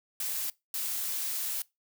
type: noise bursts at uneven times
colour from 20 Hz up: blue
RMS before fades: -33 dBFS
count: 2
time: 0.2-0.5 / 0.74-1.62 s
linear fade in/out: 2 ms
effects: noise-tail reverb RT60 0.2 s tail -22 dB re dry